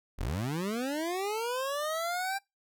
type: linear sweep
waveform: 25% pulse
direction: up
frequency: 30.87 to 795 Hz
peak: -27 dBFS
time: 0.18-2.39 s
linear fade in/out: 20 ms
effects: noise-tail reverb RT60 0.2 s tail -23 dB re dry